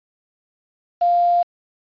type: tone with quantisation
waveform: sine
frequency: 698.5 Hz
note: F5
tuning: in tune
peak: -13 dBFS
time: 1.01-1.43 s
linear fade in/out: 10 ms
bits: 6
effects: resampled to 11025 Hz